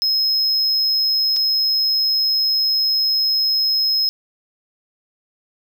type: tone with dropouts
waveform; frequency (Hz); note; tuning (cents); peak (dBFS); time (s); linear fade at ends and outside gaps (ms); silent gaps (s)
triangle; 5140; E8; -45; -14; 0.02-4.09; 0; 1.363-1.367
effects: none